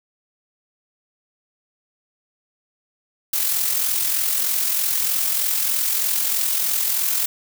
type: noise with amplitude modulation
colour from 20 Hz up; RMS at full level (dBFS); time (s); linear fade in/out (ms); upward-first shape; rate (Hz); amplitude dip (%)
blue; -19; 3.33-7.26; 5; sine; 43.2; 45
effects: none